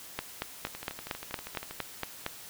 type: two click trains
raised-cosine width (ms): 0.3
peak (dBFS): -15 / -23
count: 10 / 14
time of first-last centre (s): 0.19-2.264 / 0.67-1.71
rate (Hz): 4.34 / 12.5
effects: white hiss -47 dBFS RMS until 2.49 s